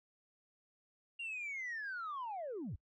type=linear sweep; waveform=sine; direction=down; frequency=2805 to 59.5 Hz; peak=-38 dBFS; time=1.19-2.76 s; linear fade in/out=10 ms; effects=noise-tail reverb RT60 0.1 s tail -22 dB re dry + tanh soft clip ceiling -37 dBFS